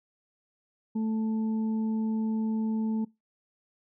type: harmonic tone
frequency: 220 Hz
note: A3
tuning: in tune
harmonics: 1 / 2 / 4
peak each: -26 / -42 / -46 dBFS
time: 0.95-3.05 s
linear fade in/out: 10 ms
effects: noise-tail reverb RT60 0.2 s tail -22 dB re dry